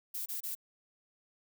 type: noise bursts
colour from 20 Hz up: violet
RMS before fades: -38 dBFS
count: 3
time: 0.14-0.552 s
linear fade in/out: 10 ms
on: 120 ms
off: 26 ms
effects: none